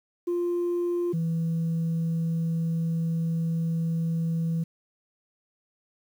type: tone pair in turn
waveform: sine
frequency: 349.2 / 164.8 Hz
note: F4 / E3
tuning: 0 / 0 cents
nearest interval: octave + minor second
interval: 1300 cents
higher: first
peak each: -22 dBFS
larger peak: neither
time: 0.27-1.13 / 1.13-4.64 s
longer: second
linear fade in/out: 10 ms
effects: tanh soft clip ceiling -22 dBFS + 9-bit